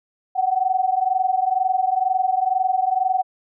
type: tone pair together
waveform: sine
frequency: 740 / 762.1 Hz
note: F#5 / G5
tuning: 0 / -49 cents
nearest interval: minor second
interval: 51 cents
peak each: -20 dBFS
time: 0.35-3.23 s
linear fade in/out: 20 ms
effects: none